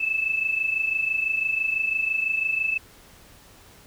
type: tone pair together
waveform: sine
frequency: 2600 / 2626 Hz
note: E7 / E7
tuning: -24 / -7 cents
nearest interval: unison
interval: 17 cents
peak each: -28 / -23 dBFS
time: 0-2.78 s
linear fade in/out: 10 ms
effects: pink hiss -51 dBFS RMS until 3.86 s